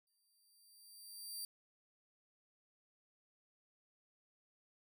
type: tone with exponential growth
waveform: 15% pulse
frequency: 4699 Hz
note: D8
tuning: in tune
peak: -35 dBFS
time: 0.07-1.45 s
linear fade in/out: 1 ms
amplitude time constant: 300 ms
effects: none